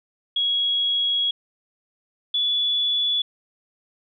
sine tone pair in turn, 3322 / 3431 Hz, G#7 / A7, 0 / -44 cents, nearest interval minor second, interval 56 cents, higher second, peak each -19 dBFS, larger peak neither, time 0.36-1.31 / 2.34-3.22 s, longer first, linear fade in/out 5 ms, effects none

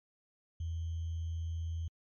sine tone with sample-and-hold, 82.3 Hz, E2, 2 cents flat, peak -34 dBFS, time 0.6-1.88 s, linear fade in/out 5 ms, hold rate 3150 Hz, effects MP3 32 kbps

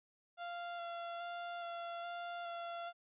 30% pulse tone with vibrato, 690 Hz, F5, 21 cents flat, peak -39 dBFS, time 0.37-2.93 s, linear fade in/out 50 ms, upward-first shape square, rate 1.2 Hz, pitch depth 12 cents each way, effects resampled to 8000 Hz

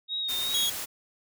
sine tone with vibrato, 3729 Hz, A#7, in tune, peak -28 dBFS, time 0.08-0.69 s, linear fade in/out 50 ms, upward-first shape sine, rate 2.7 Hz, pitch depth 36 cents each way
white noise, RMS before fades -35 dBFS, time 0.28-0.86 s, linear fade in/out 20 ms
sawtooth tone, 3322 Hz, G#7, in tune, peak -22 dBFS, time 0.54-0.7 s, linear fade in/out 5 ms
effects none

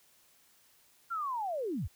sine linear sweep, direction down, 1405 to 49 Hz, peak -32 dBFS, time 1.1-1.88 s, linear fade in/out 20 ms, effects white hiss -65 dBFS RMS until 1.95 s

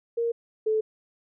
sine tone pair in turn, 466.2 / 435.3 Hz, A#4 / A4, 0 / -19 cents, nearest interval minor second, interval 119 cents, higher first, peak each -23 / -21 dBFS, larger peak second, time 0.17-0.32 / 0.66-0.81 s, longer neither, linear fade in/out 10 ms, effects none

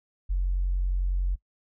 sine tone, 45.46 Hz, F#1, 30 cents flat, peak -22 dBFS, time 0.29-1.36 s, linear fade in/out 20 ms, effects noise-tail reverb RT60 0.1 s tail -22 dB re dry + tanh soft clip ceiling -18 dBFS

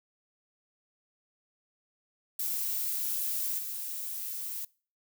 violet noise with level steps, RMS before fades -32 / -37 dBFS, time 2.39-4.65 s, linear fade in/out 5 ms, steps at 3.58 s, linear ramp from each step 10 ms, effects noise-tail reverb RT60 0.4 s tail -24 dB re dry

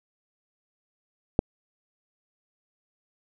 click, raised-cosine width 2 ms, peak -5 dBFS, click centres 1.391 s, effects none

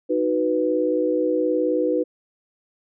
sine chord, B major, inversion first, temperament equal, 311.1 / 370 / 493.9 Hz, D#4 / F#4 / B4, 0 / 0 / 0 cents, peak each -23 / -25 / -21 dBFS, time 0.09-2.04 s, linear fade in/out 20 ms, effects none

